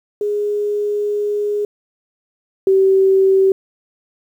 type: tone pair in turn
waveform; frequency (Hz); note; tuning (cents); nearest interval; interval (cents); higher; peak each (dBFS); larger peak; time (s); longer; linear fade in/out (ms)
sine; 414.3 / 384.8; G#4 / G4; -4 / -32; minor second; 128; first; -16 / -9; second; 0.21-1.65 / 2.67-3.52; first; 2
effects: 8-bit